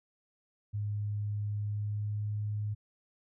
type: tone with pitch glide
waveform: sine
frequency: 103.83 to 104.92 Hz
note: G#2 to G#2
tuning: 0 to +18 cents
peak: -31 dBFS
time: 0.73-2.75 s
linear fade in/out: 20 ms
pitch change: +18 cents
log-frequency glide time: 1.57-2.31 s
effects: none